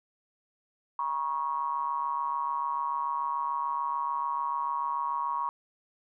triangle ring-modulated tone, 73.42 Hz, D2, in tune, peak -23 dBFS, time 0.99-5.49 s, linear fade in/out 0 ms, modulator 1030 Hz, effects none

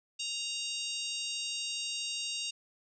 harmonic tone, 932.3 Hz, A#5, in tune, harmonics 3 / 4 / 5 / 6 / 7 / 8 / 9, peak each -38 / -40 / -42 / -44 / -45 / -46 / -47 dBFS, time 0.19-2.51 s, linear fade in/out 10 ms, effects none

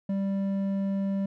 sine tone with hard clipping, 196 Hz, G3, in tune, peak -27 dBFS, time 0.09-1.26 s, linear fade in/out 5 ms, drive 6 dB, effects none

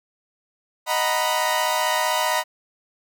sawtooth chord, B major seventh, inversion first, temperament equal, 622.3 / 740 / 932.3 / 987.8 Hz, D#5 / F#5 / A#5 / B5, 0 / 0 / 0 / 0 cents, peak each -22 / -24 / -22 / -20 dBFS, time 0.86-2.44 s, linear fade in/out 50 ms, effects none

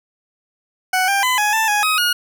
20% pulse tone with pitch steps, 744 / 794 / 1010 / 837 / 885 / 832 / 1264 / 1439 Hz, F#5 / G5 / B5 / G#5 / A5 / G#5 / D#6 / F#6, +9 / +22 / +39 / +13 / +10 / +3 / +27 / -49 cents, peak -10 dBFS, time 0.93-2.13 s, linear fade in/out 5 ms, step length 150 ms, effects none

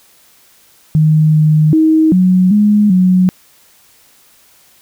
sine tone with pitch steps, 155.2 / 154.1 / 316.3 / 183.9 / 208.6 / 183.7 Hz, D#3 / D#3 / D#4 / F#3 / G#3 / F#3, -4 / -16 / +29 / -10 / +8 / -12 cents, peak -6 dBFS, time 0.95-3.29 s, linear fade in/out 0 ms, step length 390 ms, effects white hiss -48 dBFS RMS until 4.81 s

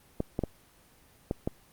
clicks, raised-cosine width 2 ms, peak -15 dBFS, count 5, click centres 0.204 / 0.391 / 0.437 / 1.311 / 1.475 s, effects pink hiss -60 dBFS RMS until 1.72 s + Opus 24 kbps

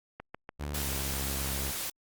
click train, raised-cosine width 0.5 ms, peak -25 dBFS, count 6, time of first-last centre 0.2-0.928 s, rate 6.87 Hz
sawtooth tone with pitch glide, 72.8 to 68.32 Hz, D2 to C#2, -15 to -25 cents, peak -30 dBFS, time 0.59-1.72 s, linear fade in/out 20 ms, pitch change -110 cents, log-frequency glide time 0.8-0.86 s
white noise, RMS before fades -35 dBFS, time 0.74-1.9 s, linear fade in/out 5 ms
effects Opus 48 kbps

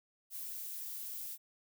violet noise, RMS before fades -43 dBFS, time 0.3-1.38 s, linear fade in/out 50 ms, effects none

